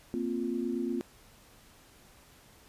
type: chord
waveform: sine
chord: Bb suspended second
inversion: none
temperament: equal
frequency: 233.1 / 261.6 / 349.2 Hz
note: Bb3 / C4 / F4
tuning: 0 / 0 / 0 cents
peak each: -34 dBFS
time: 0.14-1.01 s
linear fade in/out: 0 ms
effects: pink hiss -58 dBFS RMS until 2.68 s + resampled to 32000 Hz